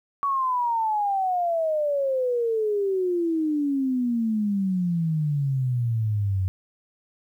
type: exponential sweep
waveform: sine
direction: down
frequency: 1133 to 92 Hz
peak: -21 dBFS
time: 0.23-6.48 s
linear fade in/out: 0 ms
effects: 10-bit